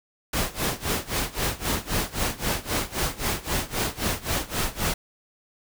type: noise with tremolo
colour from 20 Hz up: pink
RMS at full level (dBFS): -24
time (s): 0.33-4.94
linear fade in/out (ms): 5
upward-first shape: sine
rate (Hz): 3.8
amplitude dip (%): 90
effects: none